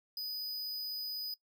square tone, 4978 Hz, D#8, in tune, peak -37 dBFS, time 0.17-1.34 s, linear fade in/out 2 ms, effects noise-tail reverb RT60 0.1 s tail -21 dB re dry

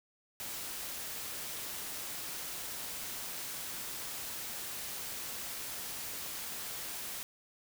white noise, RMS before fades -41 dBFS, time 0.4-7.23 s, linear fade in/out 0 ms, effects none

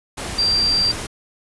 sine tone in noise, 4714 Hz, D8, 6 cents sharp, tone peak -15 dBFS, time 0.38-0.92 s, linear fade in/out 10 ms, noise pink, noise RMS -28 dBFS, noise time 0.17-1.07 s, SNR +10 dB, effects resampled to 24000 Hz

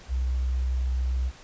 sine tone, 63.6 Hz, C2, 48 cents flat, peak -23 dBFS, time 0.08-1.32 s, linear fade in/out 50 ms, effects pink hiss -49 dBFS RMS until 1.43 s + resampled to 16000 Hz

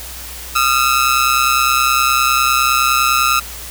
sawtooth ring-modulated tone, 1301 Hz, E6, 23 cents flat, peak -5 dBFS, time 0.55-3.4 s, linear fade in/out 10 ms, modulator 64.9 Hz, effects added 60 Hz sine -34 dBFS peak until 3.7 s + white hiss -31 dBFS RMS until 3.7 s

